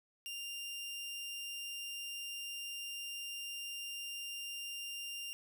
sawtooth tone, 2794 Hz, F7, in tune, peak -38 dBFS, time 0.26-5.33 s, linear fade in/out 0 ms, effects none

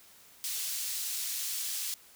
pink high-pass noise, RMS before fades -35 dBFS, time 0.44-1.94 s, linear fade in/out 0 ms, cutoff 4700 Hz, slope 12 dB/octave, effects white hiss -57 dBFS RMS until 2.15 s

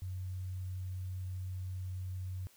sine tone, 92.5 Hz, F#2, in tune, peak -37 dBFS, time 0.02-2.47 s, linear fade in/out 0 ms, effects white hiss -64 dBFS RMS until 2.56 s

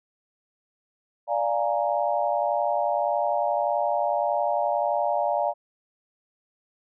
sine chord, Bb dominant seventh, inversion first, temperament equal, 587.3 / 698.5 / 830.6 / 932.3 Hz, D5 / F5 / Ab5 / Bb5, 0 / 0 / 0 / 0 cents, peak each -26 / -26 / -28 / -30 dBFS, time 1.27-5.54 s, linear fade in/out 50 ms, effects none

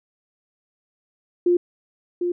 sine tone with echo, 352 Hz, F4, 14 cents sharp, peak -14 dBFS, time 1.46-1.57 s, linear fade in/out 5 ms, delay 750 ms, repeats 1, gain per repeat -6 dB, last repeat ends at 2.32 s, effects none

